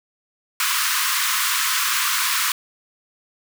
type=high-pass noise; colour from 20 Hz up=pink; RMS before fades=-21 dBFS; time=0.6-2.52 s; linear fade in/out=2 ms; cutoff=1000 Hz; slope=96 dB/octave; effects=none